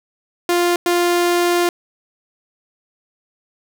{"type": "tone bursts at uneven times", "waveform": "sawtooth", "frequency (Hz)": 349.6, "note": "F4", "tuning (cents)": 2, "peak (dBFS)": -10, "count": 2, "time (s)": [[0.49, 0.76], [0.86, 1.69]], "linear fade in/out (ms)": 2, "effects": []}